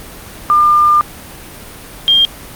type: tone pair in turn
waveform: sine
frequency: 1200 / 3204 Hz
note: D6 / G7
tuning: +37 / +37 cents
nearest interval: octave + perfect fourth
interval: 1700 cents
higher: second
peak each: -6 dBFS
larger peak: neither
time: 0.5-1.01 / 2.08-2.25 s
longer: first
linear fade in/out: 0 ms
effects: pink hiss -32 dBFS RMS until 2.55 s + Opus 32 kbps